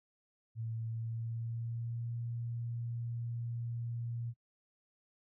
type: tone with pitch glide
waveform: sine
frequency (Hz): 113.3 to 117.7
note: A#2 to A#2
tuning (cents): -49 to +17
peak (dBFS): -36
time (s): 0.55-4.34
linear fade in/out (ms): 50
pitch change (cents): +66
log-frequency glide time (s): 0.85-2.13
effects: noise-tail reverb RT60 0.1 s tail -24 dB re dry